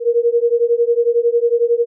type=beating tone pair; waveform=sine; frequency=466.2 / 477.2 Hz; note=A#4 / A#4; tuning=0 / +41 cents; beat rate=11 Hz; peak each=-15 dBFS; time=0-1.86 s; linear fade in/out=50 ms; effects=none